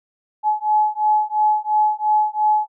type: beating tone pair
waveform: sine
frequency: 850 / 852.9 Hz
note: G#5 / G#5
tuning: +40 / +46 cents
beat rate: 2.9 Hz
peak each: -18 dBFS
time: 0.43-2.68 s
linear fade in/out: 50 ms
effects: none